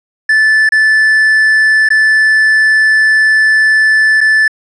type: tone with dropouts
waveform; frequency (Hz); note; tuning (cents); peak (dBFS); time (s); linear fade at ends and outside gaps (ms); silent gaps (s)
triangle; 1749; A6; -11; -4; 0.29-4.48; 5; 0.691-0.72 / 1.889-1.903 / 4.207-4.211
effects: resampled to 24000 Hz